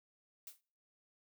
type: noise with exponential decay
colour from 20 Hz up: blue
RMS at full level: -45 dBFS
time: 0.47-0.61 s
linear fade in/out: 2 ms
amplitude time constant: 30 ms
effects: noise-tail reverb RT60 0.5 s tail -26 dB re dry